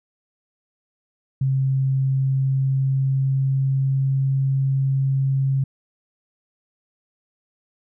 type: tone with pitch glide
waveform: sine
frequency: 133.9 to 135.22 Hz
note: C3 to C#3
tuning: +40 to -43 cents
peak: -17 dBFS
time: 1.41-5.64 s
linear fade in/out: 5 ms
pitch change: +17 cents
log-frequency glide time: 1.97-4.39 s
effects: none